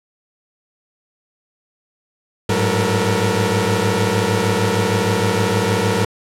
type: tone cluster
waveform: sawtooth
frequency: 101.4 / 107.9 / 184.8 / 445.7 / 478.6 Hz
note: G#2 / A2 / F#3 / A4 / A#4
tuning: -41 / -33 / -2 / +22 / +46 cents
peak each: -18 dBFS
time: 2.49-6.05 s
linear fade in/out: 5 ms
effects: low-pass 11000 Hz 12 dB/octave